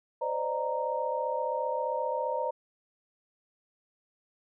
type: tone cluster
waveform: sine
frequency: 513 / 581 / 616 / 930 Hz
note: C5 / D5 / D#5 / A#5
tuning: -34 / -19 / -17 / -4 cents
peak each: -33 / -35 / -36 / -32 dBFS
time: 0.21-2.51 s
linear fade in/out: 10 ms
effects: none